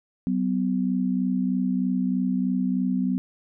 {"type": "tone pair together", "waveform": "sine", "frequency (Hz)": [188.71, 251.9], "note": ["F#3", "B3"], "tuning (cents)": [34, 34], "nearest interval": "perfect fourth", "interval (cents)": 500, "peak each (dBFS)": -24, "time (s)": [0.27, 3.18], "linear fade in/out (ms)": 0, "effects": []}